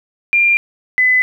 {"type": "tone pair in turn", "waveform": "sine", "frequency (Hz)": [2392, 2011], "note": ["D7", "B6"], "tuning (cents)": [31, 31], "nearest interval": "minor third", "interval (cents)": 300, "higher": "first", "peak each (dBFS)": -9, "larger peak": "neither", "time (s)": [[0.33, 0.57], [0.98, 1.22]], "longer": "neither", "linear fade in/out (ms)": 0, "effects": ["8-bit"]}